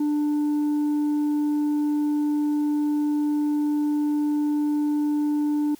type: tone with tanh clipping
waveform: sine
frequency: 296.3 Hz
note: D4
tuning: 15 cents sharp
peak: -21 dBFS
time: 0-5.75 s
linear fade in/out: 5 ms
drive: 3 dB
effects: white hiss -53 dBFS RMS until 5.79 s